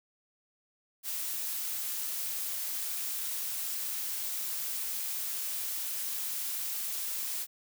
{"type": "noise", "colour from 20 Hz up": "blue", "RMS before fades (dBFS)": -35, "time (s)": [1.03, 7.47], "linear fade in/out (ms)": 50, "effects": []}